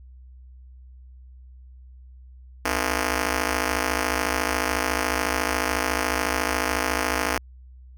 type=ring-modulated tone; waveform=5% pulse; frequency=190 Hz; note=F#3; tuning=46 cents sharp; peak=-8 dBFS; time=2.65-7.38 s; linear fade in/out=2 ms; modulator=122 Hz; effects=added 63 Hz sine -43 dBFS peak until 7.97 s